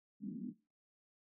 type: band-pass noise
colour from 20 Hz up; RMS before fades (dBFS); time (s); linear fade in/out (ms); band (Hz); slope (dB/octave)
pink; -44; 0.2-0.54; 50; 190 to 270; 48
effects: noise-tail reverb RT60 0.3 s tail -20 dB re dry